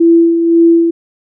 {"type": "tone with tremolo", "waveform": "sine", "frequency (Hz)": 334.8, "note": "E4", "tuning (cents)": 27, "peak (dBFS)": -3, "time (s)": [0, 0.91], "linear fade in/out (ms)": 10, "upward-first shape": "sine", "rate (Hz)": 1.9, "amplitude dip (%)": 50, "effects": []}